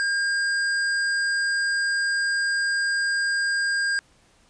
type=tone; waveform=square; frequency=1610 Hz; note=G6; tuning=46 cents sharp; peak=-22 dBFS; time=0-3.99 s; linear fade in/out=0 ms; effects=pink hiss -59 dBFS RMS until 4.49 s + resampled to 22050 Hz